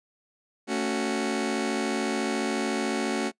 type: chord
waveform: sawtooth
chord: F# minor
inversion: first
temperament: just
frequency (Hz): 222 / 277.5 / 370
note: A3 / C#4 / F#4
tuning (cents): +16 / +2 / 0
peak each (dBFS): -26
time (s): 0.67-3.32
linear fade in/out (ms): 50
effects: noise-tail reverb RT60 0.1 s tail -24 dB re dry + resampled to 22050 Hz